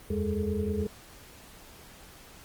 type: tone cluster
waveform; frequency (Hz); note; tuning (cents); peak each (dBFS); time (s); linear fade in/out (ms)
sine; 79.2 / 89.2 / 204.9 / 420.6 / 446.7; D#2 / F2 / G#3 / G#4 / A4; +31 / +37 / -23 / +22 / +26; -34 / -34 / -31 / -33 / -36; 0.1-0.87; 5
effects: pink hiss -51 dBFS RMS until 2.44 s + Opus 32 kbps